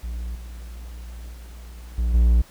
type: tone with level steps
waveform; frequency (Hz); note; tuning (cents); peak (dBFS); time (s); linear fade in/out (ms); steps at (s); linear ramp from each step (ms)
triangle; 58.8; A#1; +16; -25 / -32 / -35 / -17 / -11; 0.03-2.42; 10; 0.35 / 1.34 / 1.98 / 2.14; 5
effects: pink hiss -50 dBFS RMS until 2.5 s